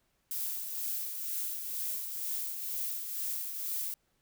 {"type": "noise with tremolo", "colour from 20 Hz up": "violet", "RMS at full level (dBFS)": -34, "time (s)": [0.31, 3.94], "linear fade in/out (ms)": 0, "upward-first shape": "triangle", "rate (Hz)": 2.1, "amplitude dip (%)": 50, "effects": ["pink hiss -75 dBFS RMS until 4.21 s"]}